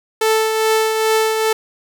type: tone with tremolo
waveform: sawtooth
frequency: 440 Hz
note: A4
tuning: in tune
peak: -8 dBFS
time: 0.21-1.53 s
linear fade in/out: 5 ms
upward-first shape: triangle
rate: 2.4 Hz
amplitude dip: 45%
effects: none